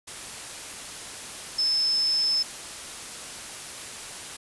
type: tone in noise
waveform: sine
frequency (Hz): 5250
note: E8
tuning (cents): -8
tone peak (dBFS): -21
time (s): 1.58-2.43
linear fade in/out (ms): 10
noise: white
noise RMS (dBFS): -38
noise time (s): 0.07-4.37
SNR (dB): +14
effects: resampled to 24000 Hz